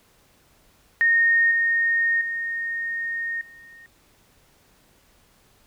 sine tone with level steps, 1847 Hz, A#6, 16 cents flat, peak -15 / -18 / -25 / -44 dBFS, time 1.01-3.86 s, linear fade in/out 0 ms, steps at 1.51 / 2.21 / 3.41 s, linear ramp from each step 2 ms, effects pink hiss -59 dBFS RMS until 5.66 s

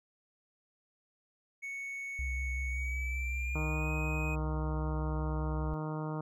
triangle tone with pitch glide, 2217 to 2503 Hz, C#7 to D#7, 0 to +10 cents, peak -36 dBFS, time 1.62-4.36 s, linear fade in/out 20 ms, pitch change +210 cents, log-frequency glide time 2.66-3.92 s
sine tone with vibrato, 64.5 Hz, C2, 24 cents flat, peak -33 dBFS, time 2.19-5.74 s, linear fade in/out 0 ms, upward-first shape sine, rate 5.3 Hz, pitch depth 39 cents each way
harmonic tone, 154.8 Hz, D#3, 9 cents flat, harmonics 1 / 2 / 3 / 4 / 5 / 6 / 7 / 8 / 9, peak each -36 / -41 / -44 / -46 / -49 / -46 / -49 / -49 / -54 dBFS, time 3.55-6.21 s, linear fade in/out 2 ms
effects none

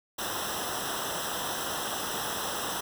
pink noise with comb filter, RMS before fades -33 dBFS, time 0.18-2.81 s, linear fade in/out 10 ms, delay 0.44 ms, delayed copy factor -1, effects none

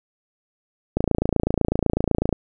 click train, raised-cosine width 2 ms, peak -6 dBFS, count 39, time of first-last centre 0.97-2.327 s, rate 28 Hz, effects none

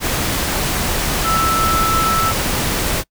sine tone in noise, 1318.5 Hz, E6, in tune, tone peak -15 dBFS, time 1.23-2.34 s, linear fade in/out 50 ms, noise pink, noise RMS -19 dBFS, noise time 0-3.04 s, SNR +1 dB, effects noise-tail reverb RT60 0.1 s tail -24 dB re dry

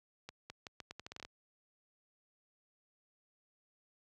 accelerating click train, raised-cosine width 0.2 ms, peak -28 dBFS, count 12, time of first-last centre 0.29-1.25 s, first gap 210 ms, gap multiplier 0.8, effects high-pass 60 Hz 12 dB/octave

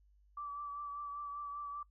sine tone with vibrato, 1158 Hz, D6, 25 cents flat, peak -40 dBFS, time 0.37-1.83 s, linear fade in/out 5 ms, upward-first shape triangle, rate 5.1 Hz, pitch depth 28 cents each way, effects noise-tail reverb RT60 0.1 s tail -20 dB re dry + added 50 Hz sine -64 dBFS peak until 1.9 s

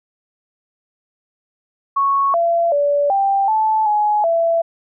sine tone with pitch steps, 1106 / 679 / 576 / 788 / 872 / 840 / 668 Hz, C#6 / F5 / D5 / G5 / A5 / G#5 / E5, -4 / -49 / -34 / +9 / -16 / +19 / +23 cents, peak -13 dBFS, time 1.96-4.62 s, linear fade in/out 10 ms, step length 380 ms, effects none

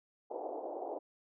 white band-pass noise, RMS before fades -41 dBFS, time 0.3-0.99 s, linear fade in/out 10 ms, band 320 to 790 Hz, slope 48 dB/octave, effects none

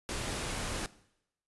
pink noise, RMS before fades -36 dBFS, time 0.09-0.86 s, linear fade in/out 0 ms, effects noise-tail reverb RT60 0.8 s tail -19 dB re dry + resampled to 24000 Hz

